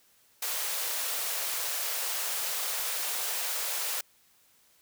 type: high-pass noise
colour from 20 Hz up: white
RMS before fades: -32 dBFS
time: 0.42-4.01 s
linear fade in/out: 5 ms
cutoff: 440 Hz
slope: 48 dB/octave
effects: white hiss -64 dBFS RMS until 4.81 s